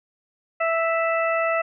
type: harmonic tone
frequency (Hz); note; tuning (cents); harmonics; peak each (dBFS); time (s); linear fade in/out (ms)
659.3; E5; 0; 1 / 2 / 3 / 4; -22 / -25 / -28 / -30; 0.6-1.62; 10
effects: none